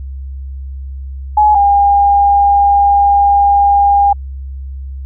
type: tone pair in turn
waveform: sine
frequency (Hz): 843 / 807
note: G#5 / G#5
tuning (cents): +26 / -50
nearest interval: minor second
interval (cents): 76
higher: first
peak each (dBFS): -5 / -6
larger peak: first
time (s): 1.37-1.55 / 1.55-4.13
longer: second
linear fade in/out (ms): 5
effects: added 67 Hz sine -22 dBFS peak until 5.05 s